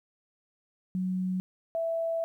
sine tone pair in turn, 185 / 660.7 Hz, F#3 / E5, 0 / +4 cents, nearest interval octave + minor seventh, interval 2204 cents, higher second, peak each -27 dBFS, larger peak neither, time 0.95-1.4 / 1.75-2.24 s, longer second, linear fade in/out 0 ms, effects 11-bit

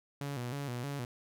sawtooth tone with vibrato, 131.4 Hz, C3, 8 cents sharp, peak -32 dBFS, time 0.21-1.05 s, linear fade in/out 2 ms, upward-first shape square, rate 3.2 Hz, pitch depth 130 cents each way, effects none

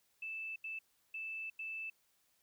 sine tone bursts at uneven times, 2637 Hz, E7, in tune, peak -40 dBFS, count 4, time 0.22-0.56 / 0.64-0.79 / 1.14-1.5 / 1.59-1.9 s, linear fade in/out 5 ms, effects white hiss -75 dBFS RMS until 2.42 s

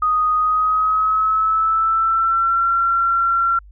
sine tone with pitch glide, 1244.5 to 1365 Hz, D#6 to F6, 0 to -40 cents, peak -14 dBFS, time 0.02-3.59 s, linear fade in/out 5 ms, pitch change +160 cents, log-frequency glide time 0.36-2.67 s, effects added 50 Hz sine -40 dBFS peak until 3.71 s

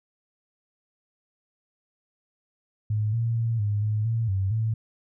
sine tone with pitch steps, 106.7 / 115.6 / 114.8 / 103.6 / 106.9 / 114.1 / 96.2 / 111.3 Hz, G#2 / A#2 / A#2 / G#2 / A2 / A#2 / G2 / A2, +47 / -14 / -26 / -4 / -49 / -37 / -32 / +20 cents, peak -22 dBFS, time 2.9-4.74 s, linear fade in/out 5 ms, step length 230 ms, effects none

